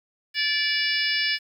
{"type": "harmonic tone with a mistuned harmonic", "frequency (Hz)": 580, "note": "D5", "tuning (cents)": -22, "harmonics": [3, 4, 5, 6, 7, 8, 9], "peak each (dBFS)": [-27, -28, -29, -33, -35, -31, -28], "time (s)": [0.34, 1.39], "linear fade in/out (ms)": 50, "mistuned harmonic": 8, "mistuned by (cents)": 16, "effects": ["9-bit"]}